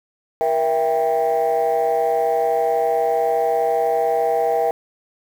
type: chord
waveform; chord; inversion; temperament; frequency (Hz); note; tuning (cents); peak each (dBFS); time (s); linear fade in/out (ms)
sine; E diminished; second; just; 474.7 / 659.3 / 791.1; Bb4 / E5 / G5; +31 / 0 / +16; -19; 0.41-4.71; 0
effects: tanh soft clip ceiling -11 dBFS + 7-bit